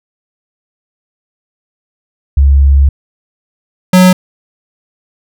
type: tone pair in turn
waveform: sine / square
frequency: 69.3 / 183.68 Hz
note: C#2 / F#3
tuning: 0 / -12 cents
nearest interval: octave + perfect fourth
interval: 1688 cents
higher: second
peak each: -3 dBFS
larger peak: neither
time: 2.37-2.89 / 3.93-4.13 s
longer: first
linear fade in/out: 5 ms
effects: none